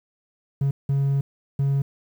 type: tone bursts at uneven times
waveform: triangle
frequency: 138.59 Hz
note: C#3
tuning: in tune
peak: -16 dBFS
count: 3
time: 0.61-0.71 / 0.89-1.21 / 1.59-1.82 s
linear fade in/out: 5 ms
effects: tanh soft clip ceiling -12 dBFS + 9-bit